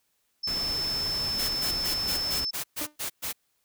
sine tone, 5274 Hz, E8, in tune, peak -27 dBFS, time 0.43-2.51 s, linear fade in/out 10 ms
pink noise, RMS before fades -37 dBFS, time 0.47-2.45 s, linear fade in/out 5 ms
white noise bursts, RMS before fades -32 dBFS, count 9, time 1.38-3.33 s, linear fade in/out 20 ms, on 110 ms, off 120 ms
sawtooth tone with exponential decay, 300 Hz, D4, 37 cents sharp, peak -28 dBFS, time 2.81-2.96 s, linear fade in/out 2 ms, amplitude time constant 31 ms
effects white hiss -73 dBFS RMS until 3.64 s

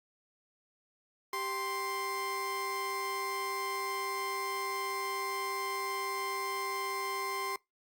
30% pulse tone pair together, 392 / 1046.5 Hz, G4 / C6, 0 / 0 cents, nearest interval octave + perfect fourth, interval 1700 cents, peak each -37 / -32 dBFS, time 1.33-7.56 s, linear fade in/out 2 ms, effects noise-tail reverb RT60 0.2 s tail -24 dB re dry + Opus 48 kbps

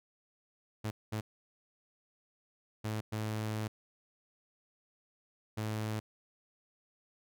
sawtooth tone bursts at uneven times, 108.3 Hz, A2, 27 cents flat, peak -30 dBFS, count 5, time 0.84-0.91 / 1.12-1.21 / 2.84-3.01 / 3.12-3.68 / 5.57-6 s, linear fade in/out 10 ms, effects none

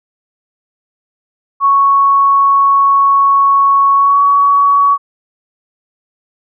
sine tone with pitch glide, 1108.7 to 1126.8 Hz, C#6 to C#6, 0 to +28 cents, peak -6 dBFS, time 1.6-4.98 s, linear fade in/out 50 ms, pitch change +28 cents, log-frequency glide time 3.95-4.21 s, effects none

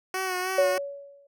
10% pulse tone with vibrato, 370.9 Hz, F#4, 4 cents sharp, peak -19 dBFS, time 0.14-0.78 s, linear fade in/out 2 ms, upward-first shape sine, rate 3.2 Hz, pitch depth 38 cents each way
sine tone with exponential decay, 563 Hz, C#5, 27 cents sharp, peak -16 dBFS, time 0.58-1.27 s, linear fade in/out 5 ms, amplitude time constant 150 ms
effects none

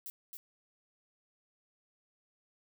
violet noise with echo, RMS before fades -43 dBFS, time 0.06-0.1 s, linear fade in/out 0 ms, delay 270 ms, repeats 1, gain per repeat -3 dB, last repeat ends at 0.37 s, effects none

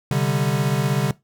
square chord, C suspended second, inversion none, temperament equal, 130.81 / 146.83 / 196 Hz, C3 / D3 / G3, 0 / 0 / 0 cents, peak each -23 / -22 / -27 dBFS, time 0.11-1.11 s, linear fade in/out 2 ms, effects noise-tail reverb RT60 0.2 s tail -20 dB re dry

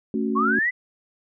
sine chord, F# minor, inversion first, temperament just, 222 / 277.5 / 370 Hz, A3 / C#4 / F#4, +16 / +2 / 0 cents, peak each -24 / -27 / -28 dBFS, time 0.14-0.59 s, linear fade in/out 2 ms
sine linear sweep, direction up, 1046.5 to 2037 Hz, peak -19 dBFS, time 0.35-0.71 s, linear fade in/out 20 ms
effects none

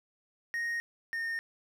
triangle tone pair in turn, 1864.7 / 1832.7 Hz, A#6 / A#6, 0 / -30 cents, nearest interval unison, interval 30 cents, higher first, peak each -29 / -30 dBFS, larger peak first, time 0.54-0.8 / 1.13-1.39 s, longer neither, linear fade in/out 0 ms, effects none

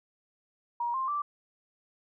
sine tone with pitch steps, 950 / 1054.1 / 1169.6 Hz, A#5 / C6 / D6, +33 / +13 / -7 cents, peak -28 dBFS, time 0.8-1.22 s, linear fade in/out 5 ms, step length 140 ms, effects none

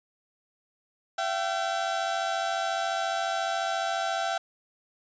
30% pulse tone pair together, 675.7 / 770 Hz, E5 / G5, +43 / -31 cents, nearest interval major second, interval 226 cents, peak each -27 dBFS, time 1.18-4.38 s, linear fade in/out 5 ms, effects resampled to 16000 Hz

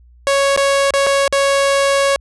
sawtooth tone with dropouts, 554.4 Hz, C#5, in tune, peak -8 dBFS, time 0.27-2.16 s, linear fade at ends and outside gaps 0 ms, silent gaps 0.563-0.575 / 0.906-0.938 / 1.065-1.069 / 1.278-1.326 s, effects added 60 Hz sine -43 dBFS peak until 2.2 s + resampled to 24000 Hz

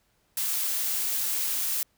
blue noise, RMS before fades -28 dBFS, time 0.37-1.83 s, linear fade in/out 2 ms, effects pink hiss -69 dBFS RMS until 1.97 s

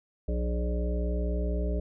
harmonic tone with a mistuned harmonic, 60 Hz, B1, 49 cents flat, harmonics 1 / 3 / 5 / 7 / 9 / 10, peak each -27 / -36 / -40 / -38 / -42 / -39 dBFS, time 0.28-1.8 s, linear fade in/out 5 ms, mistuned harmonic 7, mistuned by -17 cents, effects none

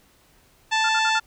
harmonic tone, 880 Hz, A5, in tune, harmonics 1 / 2 / 3 / 4 / 5 / 6 / 7 / 8 / 9, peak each -22 / -24 / -27 / -28 / -32 / -38 / -37 / -40 / -43 dBFS, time 0.71-1.2 s, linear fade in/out 20 ms
sine tone bursts, 1396.9 Hz, F6, in tune, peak -25 dBFS, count 4, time 0.84-1.199 s, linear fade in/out 5 ms, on 50 ms, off 53 ms
effects pink hiss -58 dBFS RMS until 1.26 s

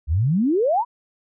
sine exponential sweep, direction up, 68.1 to 1021 Hz, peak -16 dBFS, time 0.07-0.85 s, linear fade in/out 50 ms, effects none

